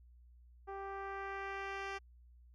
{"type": "tone with low-pass filter sweep", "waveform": "10% pulse", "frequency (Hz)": 392, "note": "G4", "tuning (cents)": 0, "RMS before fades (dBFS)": -43, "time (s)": [0.67, 1.99], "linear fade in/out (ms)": 20, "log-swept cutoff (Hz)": [860, 4200], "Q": 1, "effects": ["added 60 Hz sine -58 dBFS peak until 2.54 s"]}